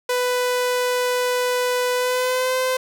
sawtooth tone with pitch glide, 496.7 to 514.5 Hz, B4 to C5, +10 to -29 cents, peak -15 dBFS, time 0.09-2.77 s, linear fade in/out 5 ms, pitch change +61 cents, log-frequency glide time 1.94-2.55 s, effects none

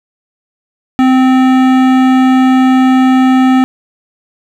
sine tone with hard clipping, 259.2 Hz, C4, 16 cents flat, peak -7 dBFS, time 0.99-3.64 s, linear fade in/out 0 ms, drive 16 dB, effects none

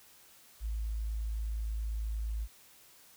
sine tone, 54.3 Hz, A1, 22 cents flat, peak -32 dBFS, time 0.6-2.48 s, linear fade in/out 50 ms, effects white hiss -59 dBFS RMS until 3.16 s

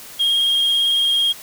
sine tone with vibrato, 3241 Hz, G#7, 43 cents flat, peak -12 dBFS, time 0.19-1.33 s, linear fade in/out 20 ms, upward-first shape sine, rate 18 Hz, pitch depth 17 cents each way, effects tanh soft clip ceiling -13 dBFS + white hiss -38 dBFS RMS until 1.42 s

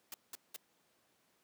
white noise bursts, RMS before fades -45 dBFS, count 3, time 0.12-0.563 s, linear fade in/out 2 ms, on 21 ms, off 190 ms, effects pink hiss -73 dBFS RMS until 1.43 s + high-pass 200 Hz 12 dB/octave

